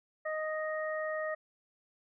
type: harmonic tone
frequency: 622.3 Hz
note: D#5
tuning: in tune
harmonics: 1 / 2 / 3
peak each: -34 / -41 / -39 dBFS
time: 0.25-1.35 s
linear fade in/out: 10 ms
effects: none